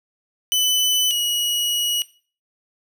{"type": "tone pair in turn", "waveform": "sawtooth", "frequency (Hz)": [3002, 2910], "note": ["F#7", "F#7"], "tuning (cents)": [24, -29], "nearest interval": "minor second", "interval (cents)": 53, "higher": "first", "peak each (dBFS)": [-13, -17], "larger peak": "first", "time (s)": [[0.52, 1.11], [1.11, 2.02]], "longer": "second", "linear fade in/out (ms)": 0, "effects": ["noise-tail reverb RT60 0.4 s tail -18 dB re dry"]}